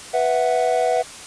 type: chord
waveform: triangle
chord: B suspended fourth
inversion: none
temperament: equal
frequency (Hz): 493.9 / 659.3 / 740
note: B4 / E5 / F#5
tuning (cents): 0 / 0 / 0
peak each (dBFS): -19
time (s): 0.13-1.03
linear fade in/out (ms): 20
effects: white hiss -37 dBFS RMS until 1.26 s + resampled to 22050 Hz